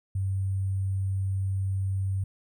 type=tone with sample-and-hold; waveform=sine; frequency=96.2 Hz; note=G2; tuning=32 cents flat; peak=-25 dBFS; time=0.15-2.24 s; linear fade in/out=5 ms; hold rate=8820 Hz; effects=none